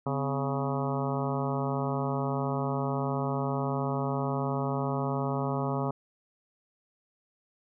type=harmonic tone with a mistuned harmonic; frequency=138.59 Hz; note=C#3; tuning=in tune; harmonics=1 / 2 / 3 / 4 / 5 / 6 / 7 / 8 / 9; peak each=-31 / -34 / -36 / -37 / -38 / -39 / -39 / -40 / -41 dBFS; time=0.06-5.91 s; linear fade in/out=5 ms; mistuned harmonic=2; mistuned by=-110 cents; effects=none